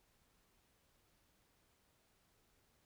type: silence
effects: pink hiss -75 dBFS RMS until 2.85 s